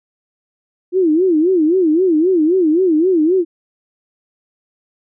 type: tone with vibrato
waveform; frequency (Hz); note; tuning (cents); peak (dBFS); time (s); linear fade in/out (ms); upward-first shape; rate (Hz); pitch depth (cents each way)
sine; 340; F4; -46; -10; 0.92-3.45; 50; sine; 3.8; 200
effects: none